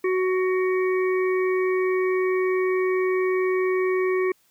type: harmonic tone with a mistuned harmonic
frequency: 371.5 Hz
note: F#4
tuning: 7 cents sharp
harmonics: 1 / 3 / 5 / 6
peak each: -20 / -32 / -34 / -33 dBFS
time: 0.04-4.32 s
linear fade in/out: 5 ms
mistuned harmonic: 6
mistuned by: +18 cents
effects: white hiss -63 dBFS RMS until 4.5 s